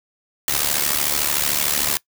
white noise with amplitude modulation, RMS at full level -17 dBFS, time 0.48-1.97 s, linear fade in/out 0 ms, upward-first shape sine, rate 73.4 Hz, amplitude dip 80%, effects noise-tail reverb RT60 0.1 s tail -21 dB re dry

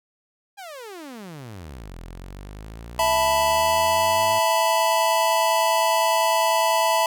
sawtooth exponential two-way sweep, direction down then up, 830.6 to 41.2 to 102.8 Hz, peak -32 dBFS, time 0.57-4.4 s, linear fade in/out 20 ms, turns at 1.96 s
square chord, E suspended fourth, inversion none, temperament just, 659.3 / 879 / 988.9 Hz, E5 / A5 / B5, 0 / -2 / +2 cents, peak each -23 dBFS, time 2.99-7.06 s, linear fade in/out 2 ms
clicks, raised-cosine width 0.2 ms, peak -32 dBFS, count 5, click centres 5.317 / 5.585 / 6.038 / 6.084 / 6.243 s
effects none

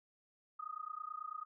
sine tone with amplitude modulation, 1244.5 Hz, D#6, in tune, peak -38 dBFS, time 0.59-1.45 s, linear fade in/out 10 ms, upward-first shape sine, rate 29.1 Hz, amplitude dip 95%, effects none

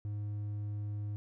sine tone with hard clipping, 103.7 Hz, G#2, 2 cents flat, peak -36 dBFS, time 0.05-1.16 s, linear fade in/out 0 ms, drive 3 dB, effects none

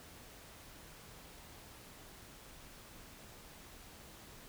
silence, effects pink hiss -55 dBFS RMS until 4.48 s

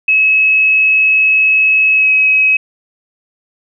sine tone with pitch glide, 2575 to 2551 Hz, E7 to D#7, -41 to +43 cents, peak -7 dBFS, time 0.08-2.57 s, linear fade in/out 5 ms, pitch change -16 cents, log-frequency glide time 1.95-2.09 s, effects none

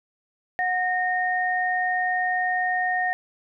sine tone pair together, 731.8 / 1844 Hz, F#5 / A#6, -19 / -19 cents, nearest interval octave + major third, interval 1600 cents, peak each -24 dBFS, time 0.59-3.13 s, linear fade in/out 0 ms, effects none

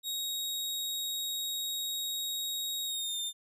sawtooth tone with pitch glide, 3776 to 3610 Hz, A#7 to A7, +22 to +44 cents, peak -30 dBFS, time 0.03-3.33 s, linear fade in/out 50 ms, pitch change -78 cents, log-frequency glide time 2.85-3.19 s, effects none

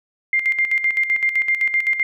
sine tone with tremolo, 2100 Hz, C7, 6 cents sharp, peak -14 dBFS, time 0.33-2.03 s, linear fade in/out 2 ms, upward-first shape square, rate 7.8 Hz, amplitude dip 65%, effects none

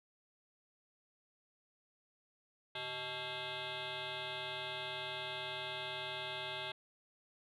sine tone with frequency modulation, 2093 Hz, C7, in tune, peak -38 dBFS, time 2.75-6.72 s, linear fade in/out 5 ms, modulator 244 Hz, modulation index 7, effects tanh soft clip ceiling -36 dBFS

